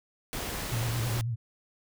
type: noise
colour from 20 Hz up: pink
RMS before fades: -35 dBFS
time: 0.33-1.21 s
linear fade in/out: 0 ms
type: tone with vibrato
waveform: sine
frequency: 116.54 Hz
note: A#2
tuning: in tune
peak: -28 dBFS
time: 0.71-1.36 s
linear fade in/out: 20 ms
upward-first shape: sine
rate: 9.1 Hz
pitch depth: 82 cents each way
effects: none